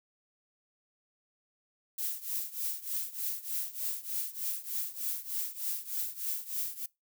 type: noise with tremolo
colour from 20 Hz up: violet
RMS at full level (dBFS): -32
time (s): 1.98-6.86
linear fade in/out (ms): 5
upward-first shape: triangle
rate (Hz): 3.3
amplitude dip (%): 90
effects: noise-tail reverb RT60 0.2 s tail -23 dB re dry